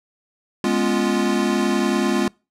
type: chord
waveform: square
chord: C# dominant seventh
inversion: second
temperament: equal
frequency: 207.7 / 246.9 / 277.2 / 349.2 Hz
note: G#3 / B3 / C#4 / E#4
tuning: 0 / 0 / 0 / 0 cents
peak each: -23 / -24 / -26 / -23 dBFS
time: 0.64-2.28 s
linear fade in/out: 2 ms
effects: noise-tail reverb RT60 0.3 s tail -26 dB re dry + low-pass 9000 Hz 12 dB/octave